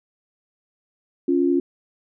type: tone pair together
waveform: sine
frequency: 277.2 / 349.2 Hz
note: C#4 / F4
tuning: 0 / 0 cents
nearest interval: major third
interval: 400 cents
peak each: -19 dBFS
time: 1.28-1.6 s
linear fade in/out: 5 ms
effects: none